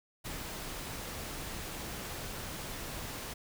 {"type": "noise with ADSR envelope", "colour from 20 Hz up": "pink", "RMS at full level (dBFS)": -39, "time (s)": [0.24, 3.34], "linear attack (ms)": 22, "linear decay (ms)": 17, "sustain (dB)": -2, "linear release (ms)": 11, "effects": []}